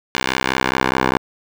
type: tone with band-pass filter sweep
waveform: 10% pulse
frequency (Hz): 64.9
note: C2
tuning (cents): -13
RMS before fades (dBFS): -19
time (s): 0.15-1.18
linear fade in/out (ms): 0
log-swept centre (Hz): 2700 to 1000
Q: 0.76
effects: none